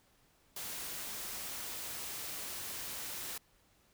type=noise; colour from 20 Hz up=white; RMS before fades=-42 dBFS; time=0.56-3.38 s; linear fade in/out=5 ms; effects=pink hiss -69 dBFS RMS until 3.93 s